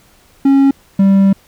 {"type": "tone pair in turn", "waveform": "triangle", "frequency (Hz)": [274.1, 195.39], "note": ["C#4", "G3"], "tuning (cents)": [-19, -5], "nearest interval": "tritone", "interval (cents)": 586, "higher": "first", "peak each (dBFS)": -4, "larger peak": "neither", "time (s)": [[0.45, 0.71], [0.99, 1.33]], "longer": "second", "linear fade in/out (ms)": 5, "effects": ["pink hiss -49 dBFS RMS until 1.47 s"]}